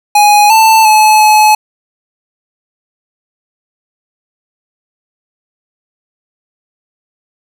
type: tone with pitch steps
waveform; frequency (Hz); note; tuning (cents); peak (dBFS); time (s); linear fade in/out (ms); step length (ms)
square; 831 / 885 / 860 / 855; G#5 / A5 / A5 / A5; +1 / +10 / -40 / -50; -4; 0.15-1.55; 5; 350
effects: none